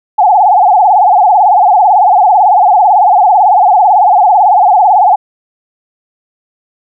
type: tone with vibrato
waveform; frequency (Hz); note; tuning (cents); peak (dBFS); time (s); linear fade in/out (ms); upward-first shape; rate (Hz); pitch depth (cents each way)
sine; 784; G5; 0; -3; 0.18-5.16; 10; sine; 18; 180
effects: none